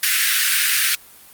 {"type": "high-pass noise", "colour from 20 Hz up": "pink", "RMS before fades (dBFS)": -17, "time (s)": [0.03, 0.95], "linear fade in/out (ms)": 2, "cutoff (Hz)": 1500, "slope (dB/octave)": 48, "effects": ["white hiss -45 dBFS RMS until 1.33 s", "Opus 32 kbps"]}